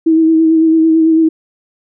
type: tone with vibrato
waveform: sine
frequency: 322 Hz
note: E4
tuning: 41 cents flat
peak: -6 dBFS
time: 0.06-1.29 s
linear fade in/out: 10 ms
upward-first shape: sine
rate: 9 Hz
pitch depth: 24 cents each way
effects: none